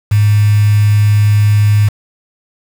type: tone with quantisation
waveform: sine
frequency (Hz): 104.3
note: G#2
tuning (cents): +8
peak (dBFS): -6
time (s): 0.11-1.89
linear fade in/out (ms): 10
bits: 4
effects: none